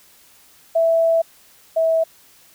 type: tone pair in turn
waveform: sine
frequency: 659.3 / 650.6 Hz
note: E5 / E5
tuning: 0 / -23 cents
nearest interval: unison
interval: 23 cents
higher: first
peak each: -13 / -14 dBFS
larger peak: first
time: 0.75-1.22 / 1.76-2.04 s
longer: first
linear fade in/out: 10 ms
effects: white hiss -51 dBFS RMS until 2.54 s